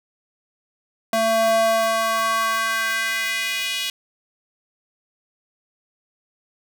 square tone with high-pass filter sweep, 224.3 Hz, A3, 34 cents sharp, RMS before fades -21 dBFS, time 1.13-3.9 s, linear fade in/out 2 ms, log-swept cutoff 490 to 3000 Hz, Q 2.7, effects none

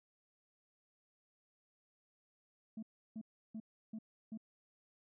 sine tone bursts, 220 Hz, A3, in tune, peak -40 dBFS, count 5, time 2.77-4.375 s, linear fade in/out 5 ms, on 57 ms, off 330 ms, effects tanh soft clip ceiling -40 dBFS

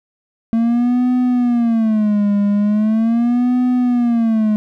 triangle tone with vibrato, 225.4 Hz, A3, 42 cents sharp, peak -10 dBFS, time 0.53-4.56 s, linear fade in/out 0 ms, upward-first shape sine, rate 0.4 Hz, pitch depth 180 cents each way, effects none

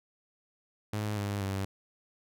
sawtooth tone with pitch steps, 105.6 / 101.42 / 97.4 Hz, G#2 / G#2 / G2, +29 / -41 / -11 cents, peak -27 dBFS, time 0.93-1.65 s, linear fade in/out 5 ms, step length 240 ms, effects none

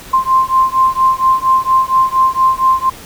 sine beating tone pair, 1046.5 / 1050.8 Hz, C6 / C6, 0 / +7 cents, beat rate 4.3 Hz, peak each -12 dBFS, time 0.13-2.9 s, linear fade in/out 10 ms, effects pink hiss -34 dBFS RMS until 3.05 s

